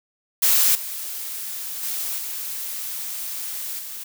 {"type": "noise with level steps", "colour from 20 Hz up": "blue", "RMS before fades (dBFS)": [-17, -31, -27, -30, -34], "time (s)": [0.42, 4.04], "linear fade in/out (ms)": 10, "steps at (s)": [0.75, 1.83, 2.18, 3.79], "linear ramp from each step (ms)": 2, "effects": []}